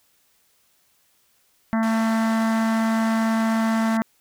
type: harmonic tone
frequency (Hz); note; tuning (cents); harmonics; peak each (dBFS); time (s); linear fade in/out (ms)
223.7; A3; +29; 1 / 3 / 4 / 5 / 6 / 7 / 8 / 9; -19 / -29 / -31 / -33 / -35 / -36 / -37 / -38; 1.73-4.02; 0
type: band-pass noise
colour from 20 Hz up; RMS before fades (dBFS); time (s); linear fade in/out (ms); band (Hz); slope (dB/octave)
pink; -38; 1.83-3.97; 0; 560 to 9000; 12
effects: white hiss -63 dBFS RMS until 4.2 s